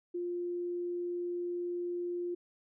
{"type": "tone", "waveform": "sine", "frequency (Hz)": 351, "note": "F4", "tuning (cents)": 9, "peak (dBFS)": -33, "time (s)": [0.14, 2.35], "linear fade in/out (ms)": 10, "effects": []}